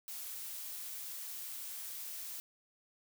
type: noise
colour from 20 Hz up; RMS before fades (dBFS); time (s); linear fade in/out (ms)
blue; -44; 0.08-2.4; 0
effects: none

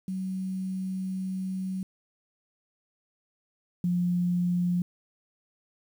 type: tone pair in turn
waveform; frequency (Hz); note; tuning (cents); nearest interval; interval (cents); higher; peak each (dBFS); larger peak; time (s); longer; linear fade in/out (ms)
sine; 188.1 / 176.93; F#3 / F3; +29 / +23; minor second; 106; first; -29 / -23; second; 0.08-1.83 / 3.84-4.82; first; 2
effects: 9-bit

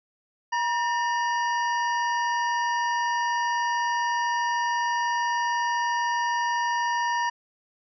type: harmonic tone with a mistuned harmonic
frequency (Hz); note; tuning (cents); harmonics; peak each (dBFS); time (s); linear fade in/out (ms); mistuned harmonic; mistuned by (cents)
954; A#5; +40; 1 / 2 / 3 / 5 / 6; -24 / -29 / -39 / -41 / -41; 0.52-7.3; 10; 2; -88
effects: none

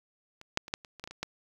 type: clicks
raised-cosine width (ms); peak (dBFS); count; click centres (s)
0.2; -30 / -9 / -26 / -12 / -30 / -30 / -21 / -26 / -27 / -16; 10; 0.414 / 0.574 / 0.681 / 0.739 / 0.848 / 0.997 / 1.04 / 1.075 / 1.11 / 1.23
effects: 8-bit

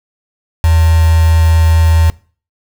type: tone with quantisation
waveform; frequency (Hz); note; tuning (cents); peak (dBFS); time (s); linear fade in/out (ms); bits
sine; 81.6; E2; -17; -6; 0.64-2.1; 0; 3
effects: noise-tail reverb RT60 0.4 s tail -22 dB re dry

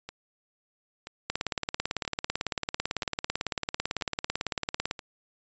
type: two click trains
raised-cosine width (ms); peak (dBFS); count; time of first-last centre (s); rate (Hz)
0.2; -11 / -21; 66 / 6; 1.3-4.911 / 0.09-4.992; 18 / 1.02
effects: resampled to 16000 Hz

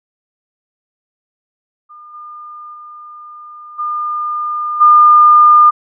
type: tone with level steps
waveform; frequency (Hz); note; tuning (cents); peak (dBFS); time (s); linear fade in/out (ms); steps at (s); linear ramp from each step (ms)
sine; 1209; D6; +50; -34 / -29 / -31 / -16 / -3; 1.89-5.71; 20; 2.13 / 2.73 / 3.78 / 4.8; 20
effects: none

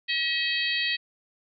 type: harmonic tone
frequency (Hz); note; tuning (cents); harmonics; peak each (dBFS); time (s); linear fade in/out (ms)
640; D#5; +49; 3 / 4 / 5 / 6 / 7; -29 / -30 / -31 / -32 / -32; 0.08-0.97; 20
effects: none

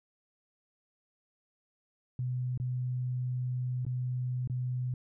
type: tone with dropouts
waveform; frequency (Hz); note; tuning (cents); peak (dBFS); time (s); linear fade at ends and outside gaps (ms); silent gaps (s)
sine; 125.7; B2; +31; -30; 2.19-4.94; 2; 2.576-2.599 / 3.851-3.865 / 4.475-4.498
effects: none

